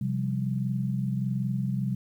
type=chord; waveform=sine; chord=C suspended fourth; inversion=none; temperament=equal; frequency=130.81 / 174.61 / 196 Hz; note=C3 / F3 / G3; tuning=0 / 0 / 0 cents; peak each=-28 / -34 / -30 dBFS; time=0.01-1.95 s; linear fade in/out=5 ms; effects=10-bit